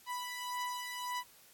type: beating tone pair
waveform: sawtooth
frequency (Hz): 987.8 / 989.6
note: B5 / B5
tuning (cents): 0 / +3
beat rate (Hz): 1.8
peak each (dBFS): -35 / -39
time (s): 0.06-1.24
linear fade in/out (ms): 50
effects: white hiss -61 dBFS RMS until 1.53 s + AAC 64 kbps